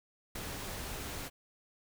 pink noise with ADSR envelope, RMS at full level -39 dBFS, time 0.35-1.3 s, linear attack 6 ms, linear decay 10 ms, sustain -2 dB, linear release 33 ms, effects none

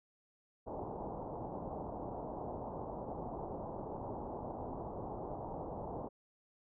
white low-pass noise, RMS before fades -43 dBFS, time 0.66-6.09 s, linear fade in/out 20 ms, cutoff 920 Hz, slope 48 dB/octave, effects none

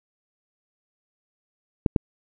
clicks, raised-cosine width 3 ms, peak -6 dBFS, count 2, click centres 1.862 / 1.962 s, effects none

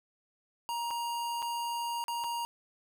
square tone with dropouts, 942 Hz, A#5, 18 cents sharp, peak -33 dBFS, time 0.69-2.45 s, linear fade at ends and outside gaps 0 ms, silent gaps 0.906-0.91 / 1.421-1.426 / 2.04-2.082 / 2.239-2.243 s, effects none

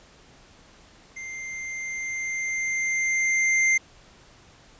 square tone with level ramp, 2093 Hz, C7, in tune, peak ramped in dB -35 to -18 dBFS, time 1.16-3.78 s, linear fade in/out 10 ms, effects pink hiss -53 dBFS RMS until 4.79 s + resampled to 16000 Hz

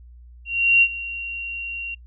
sine tone with ADSR envelope, 2755 Hz, F7, 24 cents flat, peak -10 dBFS, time 0.45-1.95 s, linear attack 370 ms, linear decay 57 ms, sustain -17 dB, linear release 10 ms, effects noise-tail reverb RT60 0.1 s tail -25 dB re dry + added 60 Hz sine -42 dBFS peak until 2.06 s

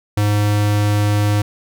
square tone, 103.83 Hz, G#2, in tune, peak -14 dBFS, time 0.17-1.42 s, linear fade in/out 5 ms, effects none

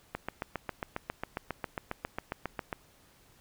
click train, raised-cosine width 0.5 ms, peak -18 dBFS, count 20, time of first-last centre 0.15-2.728 s, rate 7.37 Hz, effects pink hiss -62 dBFS RMS until 3.4 s

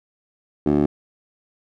15% pulse tone with band-pass filter, 73.2 Hz, D2, 5 cents flat, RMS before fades -18 dBFS, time 0.66-0.86 s, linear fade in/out 5 ms, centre 350 Hz, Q 2.4, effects none

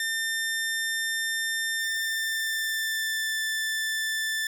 sawtooth tone with pitch glide, 1800 to 1765 Hz, A6 to A6, +39 to +5 cents, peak -23 dBFS, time 0-4.47 s, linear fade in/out 2 ms, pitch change -34 cents, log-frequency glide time 1.76-3.38 s, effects none

